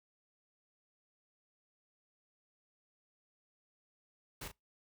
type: noise with echo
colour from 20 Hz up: pink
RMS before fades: -44 dBFS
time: 4.41-4.48 s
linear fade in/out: 5 ms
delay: 37 ms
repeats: 1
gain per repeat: -9 dB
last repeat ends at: 4.517 s
effects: noise-tail reverb RT60 0.2 s tail -25 dB re dry